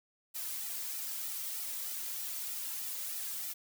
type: noise with flanger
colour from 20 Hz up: blue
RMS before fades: -39 dBFS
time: 0.34-3.54 s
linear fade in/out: 20 ms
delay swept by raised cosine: 1.8 to 2.75 ms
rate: 3.2 Hz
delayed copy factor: -0.8
effects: none